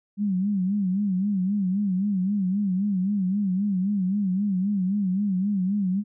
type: tone with vibrato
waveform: sine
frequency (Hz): 194.5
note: G3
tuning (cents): -13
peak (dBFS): -21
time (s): 0.17-6.04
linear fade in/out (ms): 50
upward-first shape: sine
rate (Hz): 3.8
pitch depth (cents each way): 120
effects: none